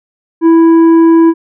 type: tone with tanh clipping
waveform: triangle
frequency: 329.6 Hz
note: E4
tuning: in tune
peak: -4 dBFS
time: 0.41-1.34 s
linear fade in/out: 50 ms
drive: 11 dB
effects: none